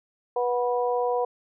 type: harmonic tone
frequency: 244.7 Hz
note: B3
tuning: 16 cents flat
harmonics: 2 / 3 / 4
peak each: -24 / -28 / -30 dBFS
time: 0.36-1.25 s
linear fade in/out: 5 ms
effects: none